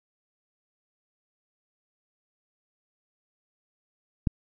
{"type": "click", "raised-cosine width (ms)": 5, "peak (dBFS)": -10, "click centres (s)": 4.272, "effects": []}